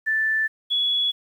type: tone pair in turn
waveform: sine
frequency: 1761 / 3382 Hz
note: A6 / G#7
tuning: +1 / +31 cents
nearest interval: major seventh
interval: 1130 cents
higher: second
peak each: -19 dBFS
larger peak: neither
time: 0.06-0.48 / 0.7-1.12 s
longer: neither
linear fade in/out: 20 ms
effects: 9-bit